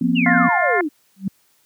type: chord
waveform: sine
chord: F suspended fourth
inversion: none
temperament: equal with one note detuned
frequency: 174.61 / 239.2 / 261.6 Hz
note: F3 / Bb3 / C4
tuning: 0 / +45 / 0 cents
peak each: -21 / -18 / -20 dBFS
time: 0.01-0.49 s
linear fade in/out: 5 ms
type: exponential sweep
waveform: sine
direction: down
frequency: 2982 to 278.3 Hz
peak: -19 dBFS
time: 0.15-0.89 s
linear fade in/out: 20 ms
type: harmonic tone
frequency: 352.5 Hz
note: F4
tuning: 16 cents sharp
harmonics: 2 / 3 / 4 / 5 / 6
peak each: -20 / -25 / -24 / -21 / -24 dBFS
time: 0.26-0.81 s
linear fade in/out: 2 ms
type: tone with exponential growth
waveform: sine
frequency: 193.1 Hz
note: G3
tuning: 26 cents flat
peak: -15 dBFS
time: 1.16-1.28 s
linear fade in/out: 5 ms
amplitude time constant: 25 ms
effects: white hiss -60 dBFS RMS until 1.65 s + high-pass 80 Hz 12 dB/octave